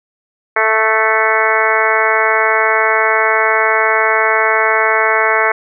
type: harmonic tone with a mistuned harmonic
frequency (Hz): 220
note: A3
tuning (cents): 0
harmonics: 2 / 3 / 4 / 5 / 6 / 7 / 8 / 9 / 10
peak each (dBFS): -19 / -19 / -19 / -19 / -19 / -19 / -19 / -19 / -19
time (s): 0.56-5.52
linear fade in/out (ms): 5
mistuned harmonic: 7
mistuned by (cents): -16
effects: none